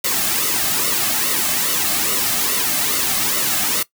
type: noise with flanger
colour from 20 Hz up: white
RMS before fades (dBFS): -19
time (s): 0.04-3.83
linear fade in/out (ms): 5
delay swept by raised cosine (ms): 1.2 to 2.14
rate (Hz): 2.4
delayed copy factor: -0.65
effects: noise-tail reverb RT60 0.1 s tail -19 dB re dry